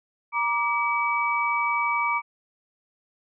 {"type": "tone cluster", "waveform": "sine", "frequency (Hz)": [946, 1177, 2286], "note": ["A#5", "D6", "D7"], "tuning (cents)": [25, 3, -47], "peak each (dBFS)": -26, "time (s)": [0.32, 2.22], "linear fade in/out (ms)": 50, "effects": []}